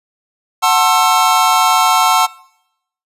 square chord, F# half-diminished seventh, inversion none, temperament just, 740 / 888 / 1065.6 / 1332 Hz, F#5 / A5 / C6 / E6, 0 / +16 / +31 / +18 cents, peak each -16 dBFS, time 0.62-2.27 s, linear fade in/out 20 ms, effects noise-tail reverb RT60 0.8 s tail -22 dB re dry + resampled to 32000 Hz

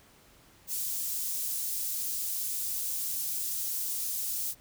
white high-pass noise, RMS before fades -33 dBFS, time 0.67-4.55 s, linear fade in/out 50 ms, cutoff 6600 Hz, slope 12 dB/octave, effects pink hiss -59 dBFS RMS until 4.6 s

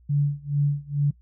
sine tone with tremolo, 144 Hz, D3, 34 cents flat, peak -17 dBFS, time 0.09-1.11 s, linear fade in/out 10 ms, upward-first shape sine, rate 2.3 Hz, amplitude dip 95%, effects noise-tail reverb RT60 0.1 s tail -21 dB re dry + added 60 Hz sine -52 dBFS peak until 1.21 s

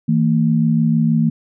sine tone pair together, 161.2 / 227.6 Hz, E3 / A#3, -38 / -41 cents, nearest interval tritone, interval 597 cents, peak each -15 dBFS, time 0.08-1.3 s, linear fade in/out 10 ms, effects none

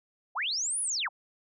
sine linear two-way sweep, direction up then down, 610 to 10400 to 610 Hz, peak -28 dBFS, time 0.35-1.09 s, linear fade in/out 20 ms, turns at 0.81 s, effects none

